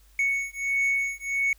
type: beating tone pair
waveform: triangle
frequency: 2217 / 2218.5 Hz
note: C#7 / C#7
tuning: 0 / +1 cents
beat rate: 1.5 Hz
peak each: -25 dBFS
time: 0.19-1.53 s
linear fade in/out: 2 ms
effects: added 50 Hz sine -54 dBFS peak until 1.58 s + white hiss -62 dBFS RMS until 1.58 s

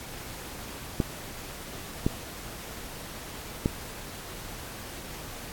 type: clicks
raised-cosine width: 3 ms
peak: -10 dBFS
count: 3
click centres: 1.002 / 2.065 / 3.659 s
effects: pink hiss -41 dBFS RMS until 5.52 s + AAC 64 kbps

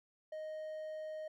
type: tone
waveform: triangle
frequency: 622.3 Hz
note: D#5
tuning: in tune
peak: -39 dBFS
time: 0.32-1.28 s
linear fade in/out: 5 ms
effects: none

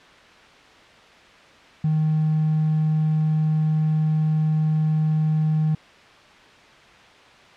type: tone with hard clipping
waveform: triangle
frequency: 155.56 Hz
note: D#3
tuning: in tune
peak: -18 dBFS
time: 1.84-5.75 s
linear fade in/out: 5 ms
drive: 4 dB
effects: white hiss -48 dBFS RMS until 7.56 s + low-pass 3000 Hz 12 dB/octave

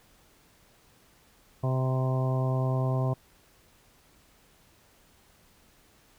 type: harmonic tone with a mistuned harmonic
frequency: 130 Hz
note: C3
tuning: 11 cents flat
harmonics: 1 / 2 / 3 / 4 / 5 / 6 / 7 / 8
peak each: -25 / -37 / -37 / -39 / -35 / -42 / -43 / -40 dBFS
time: 1.63-3.14 s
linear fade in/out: 10 ms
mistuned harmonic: 7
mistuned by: +35 cents
effects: pink hiss -61 dBFS RMS until 6.18 s

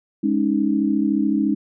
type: chord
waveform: sine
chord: Ab suspended fourth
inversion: none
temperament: equal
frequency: 207.7 / 277.2 / 311.1 Hz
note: Ab3 / Db4 / Eb4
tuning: 0 / 0 / 0 cents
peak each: -21 dBFS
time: 0.23-1.55 s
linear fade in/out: 10 ms
effects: none

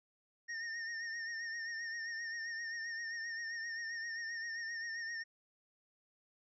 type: tone with vibrato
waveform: square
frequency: 1834 Hz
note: A#6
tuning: 29 cents flat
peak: -40 dBFS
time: 0.48-5.24 s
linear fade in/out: 20 ms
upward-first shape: sine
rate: 7.6 Hz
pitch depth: 43 cents each way
effects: resampled to 16000 Hz

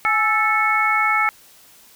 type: harmonic tone with a mistuned harmonic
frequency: 440 Hz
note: A4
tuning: in tune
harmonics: 2 / 3 / 4 / 5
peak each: -23 / -19 / -26 / -19 dBFS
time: 0.05-1.29 s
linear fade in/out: 0 ms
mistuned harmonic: 2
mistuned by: -74 cents
effects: white hiss -49 dBFS RMS until 1.95 s

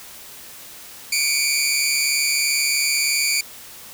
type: tone pair together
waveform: 15% pulse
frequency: 2267 / 2410 Hz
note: C#7 / D7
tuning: +38 / +44 cents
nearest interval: minor second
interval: 106 cents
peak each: -14 dBFS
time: 1.12-3.41 s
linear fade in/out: 5 ms
effects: white hiss -40 dBFS RMS until 3.93 s

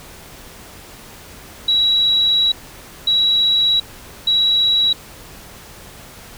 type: tone bursts at uneven times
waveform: sine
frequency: 3892 Hz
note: B7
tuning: 26 cents flat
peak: -12 dBFS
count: 3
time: 1.68-2.52 / 3.07-3.8 / 4.27-4.93 s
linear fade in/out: 5 ms
effects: pink hiss -39 dBFS RMS until 6.37 s

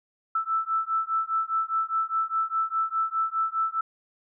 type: beating tone pair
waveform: sine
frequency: 1318.5 / 1323.4 Hz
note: E6 / E6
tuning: 0 / +6 cents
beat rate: 4.9 Hz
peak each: -27 dBFS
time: 0.35-3.81 s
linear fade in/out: 5 ms
effects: none

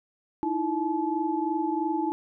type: tone cluster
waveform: sine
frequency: 310.8 / 333.8 / 861 Hz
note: D#4 / E4 / A5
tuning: -2 / +22 / -38 cents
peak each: -29 dBFS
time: 0.43-2.12 s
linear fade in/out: 0 ms
effects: none

